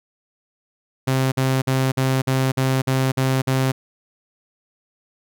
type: tone bursts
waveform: sawtooth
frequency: 131.9 Hz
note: C3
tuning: 14 cents sharp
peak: -13 dBFS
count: 9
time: 1.07-3.72 s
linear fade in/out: 10 ms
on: 250 ms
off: 50 ms
effects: none